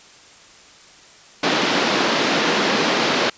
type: band-pass noise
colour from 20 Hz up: pink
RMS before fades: -19 dBFS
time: 1.43-3.3 s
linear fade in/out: 5 ms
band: 210 to 5100 Hz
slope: 24 dB/octave
effects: white hiss -46 dBFS RMS until 3.37 s + resampled to 16000 Hz